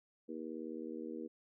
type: harmonic tone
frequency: 79.5 Hz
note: D#2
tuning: 38 cents sharp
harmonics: 3 / 4 / 5 / 6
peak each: -46 / -45 / -48 / -48 dBFS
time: 0.28-1.28 s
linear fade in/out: 20 ms
effects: none